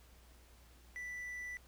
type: tone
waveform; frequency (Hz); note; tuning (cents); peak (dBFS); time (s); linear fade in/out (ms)
triangle; 1975.5; B6; 0; -40; 0.96-1.57; 0
effects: added 60 Hz sine -60 dBFS peak until 1.67 s + pink hiss -65 dBFS RMS until 1.67 s